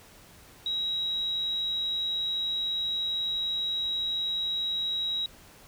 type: tone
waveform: sine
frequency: 3843 Hz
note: B7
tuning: 48 cents flat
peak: -27 dBFS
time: 0.66-5.26 s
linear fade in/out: 2 ms
effects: pink hiss -53 dBFS RMS until 5.67 s